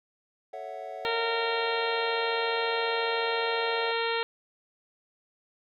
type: chord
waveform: triangle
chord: F# minor seventh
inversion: first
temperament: equal with one note detuned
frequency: 440 / 554.4 / 661.2 / 740 Hz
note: A4 / C#5 / E5 / F#5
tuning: 0 / 0 / +5 / 0 cents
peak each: -43 / -40 / -39 / -38 dBFS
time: 0.53-3.92 s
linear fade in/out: 5 ms
type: harmonic tone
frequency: 460 Hz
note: A#4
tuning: 23 cents flat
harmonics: 1 / 2 / 3 / 4 / 5 / 6 / 7 / 8 / 9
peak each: -30 / -33 / -35 / -36 / -37 / -38 / -38 / -39 / -40 dBFS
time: 1.05-4.23 s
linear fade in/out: 0 ms
effects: none